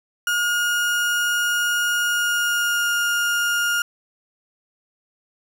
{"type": "tone with pitch glide", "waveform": "35% pulse", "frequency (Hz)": [1431, 1417.8], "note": ["F6", "F6"], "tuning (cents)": [42, 26], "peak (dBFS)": -17, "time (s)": [0.27, 3.82], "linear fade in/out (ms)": 2, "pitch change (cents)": -16, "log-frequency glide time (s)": [2.06, 2.92], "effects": []}